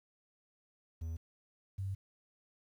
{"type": "tone pair in turn", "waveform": ["triangle", "sine"], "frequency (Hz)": [81.4, 96.9], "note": ["E2", "G2"], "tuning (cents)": [-21, -20], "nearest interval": "minor third", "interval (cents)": 301, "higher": "second", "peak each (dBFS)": [-35, -35], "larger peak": "neither", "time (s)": [[1.01, 1.17], [1.78, 1.95]], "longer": "second", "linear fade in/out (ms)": 10, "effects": ["11-bit"]}